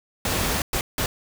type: noise bursts at uneven times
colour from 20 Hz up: pink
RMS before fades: -24 dBFS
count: 3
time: 0.25-0.62 / 0.73-0.81 / 0.98-1.06 s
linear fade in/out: 2 ms
effects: none